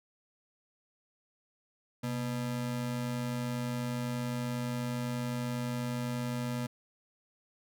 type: ring-modulated tone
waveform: square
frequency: 184.5 Hz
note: F#3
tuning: 5 cents flat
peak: -30 dBFS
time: 2.03-6.67 s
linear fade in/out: 10 ms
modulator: 56 Hz
effects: none